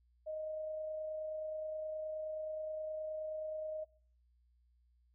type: tone with amplitude modulation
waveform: sine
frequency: 622.3 Hz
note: D#5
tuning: in tune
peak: -37 dBFS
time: 0.26-3.85 s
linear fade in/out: 20 ms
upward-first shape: sine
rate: 29.5 Hz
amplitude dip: 25%
effects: noise-tail reverb RT60 0.5 s tail -23 dB re dry + added 60 Hz sine -68 dBFS peak until 5.14 s